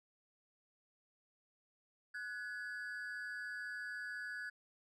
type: ring-modulated tone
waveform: triangle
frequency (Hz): 1584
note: G6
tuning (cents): +18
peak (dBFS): -37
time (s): 2.14-4.5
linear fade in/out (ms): 10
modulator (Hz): 107
effects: none